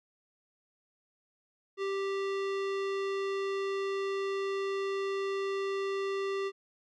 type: tone with low-pass filter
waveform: square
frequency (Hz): 392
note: G4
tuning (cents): 0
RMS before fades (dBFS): -33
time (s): 1.77-6.52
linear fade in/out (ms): 50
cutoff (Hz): 3800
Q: 0.86
effects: none